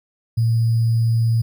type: tone with sample-and-hold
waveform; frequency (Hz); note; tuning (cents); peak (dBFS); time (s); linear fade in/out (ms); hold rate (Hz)
sine; 114.4; A#2; -32; -14; 0.37-1.42; 10; 4900
effects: none